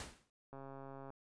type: noise with exponential decay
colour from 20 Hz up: pink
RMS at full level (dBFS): -43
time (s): 0-0.3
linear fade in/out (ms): 1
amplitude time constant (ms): 64
type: click train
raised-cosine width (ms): 1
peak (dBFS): -37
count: 79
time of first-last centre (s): 0.53-1.104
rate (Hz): 136
effects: resampled to 22050 Hz